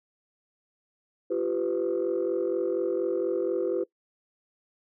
sine tone cluster, 344.2 / 388.4 / 502 Hz, F4 / G4 / B4, -25 / -16 / +28 cents, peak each -28 dBFS, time 1.3-3.84 s, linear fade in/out 10 ms, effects noise-tail reverb RT60 0.1 s tail -21 dB re dry + tanh soft clip ceiling -19 dBFS

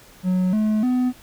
triangle tone with pitch steps, 183.8 / 214.8 / 251.1 Hz, F#3 / A3 / B3, -11 / -41 / +29 cents, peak -15 dBFS, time 0.23-1.13 s, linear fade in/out 50 ms, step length 300 ms, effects pink hiss -48 dBFS RMS until 1.22 s

